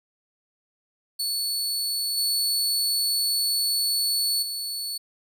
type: tone with level steps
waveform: sawtooth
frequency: 4435 Hz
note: C#8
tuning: in tune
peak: -22 / -19 / -26 dBFS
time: 1.19-4.98 s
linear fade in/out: 10 ms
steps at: 2.17 / 4.42 s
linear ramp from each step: 10 ms
effects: none